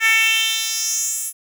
10% pulse tone with high-pass filter sweep, 446.3 Hz, A4, 25 cents sharp, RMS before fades -19 dBFS, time 0-1.33 s, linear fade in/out 50 ms, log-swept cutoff 1900 to 9800 Hz, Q 3.5, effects none

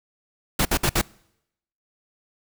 pink noise bursts, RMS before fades -20 dBFS, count 4, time 0.59-1.015 s, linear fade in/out 5 ms, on 62 ms, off 59 ms, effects noise-tail reverb RT60 0.8 s tail -25 dB re dry

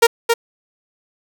sawtooth tone with echo, 464.9 Hz, A#4, 5 cents flat, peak -3 dBFS, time 0.02-0.07 s, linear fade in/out 10 ms, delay 270 ms, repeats 1, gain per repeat -5 dB, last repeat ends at 0.34 s, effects none

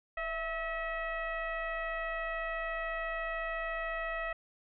sine tone with frequency modulation, 1297 Hz, E6, 28 cents flat, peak -33 dBFS, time 0.17-4.33 s, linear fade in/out 5 ms, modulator 635 Hz, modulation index 1.6, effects none

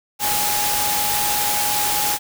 sine tone in noise, 830.6 Hz, G#5, in tune, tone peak -24 dBFS, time 0.19-2.19 s, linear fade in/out 50 ms, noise white, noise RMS -21 dBFS, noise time 0.19-2.19 s, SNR -6 dB, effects none

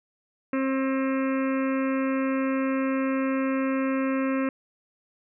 harmonic tone with a mistuned harmonic, 266.8 Hz, C4, 34 cents sharp, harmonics 1 / 2 / 4 / 5 / 6 / 7 / 8 / 9 / 10, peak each -24 / -30 / -36 / -38 / -40 / -41 / -42 / -43 / -44 dBFS, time 0.53-4.49 s, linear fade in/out 2 ms, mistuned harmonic 5, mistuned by -17 cents, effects none

